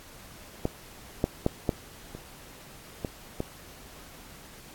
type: clicks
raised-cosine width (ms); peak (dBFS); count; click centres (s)
2; -12 / -9 / -9 / -10 / -25 / -16 / -15; 7; 0.654 / 1.241 / 1.464 / 1.692 / 2.15 / 3.048 / 3.404
effects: pink hiss -49 dBFS RMS until 4.74 s + AAC 64 kbps